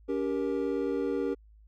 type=chord; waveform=triangle; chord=G diminished; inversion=second; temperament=just; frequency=282.2 / 392 / 470.4 Hz; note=Db4 / G4 / Bb4; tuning=+31 / 0 / +16 cents; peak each=-30 dBFS; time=0.08-1.35 s; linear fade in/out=20 ms; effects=added 53 Hz sine -53 dBFS peak until 1.67 s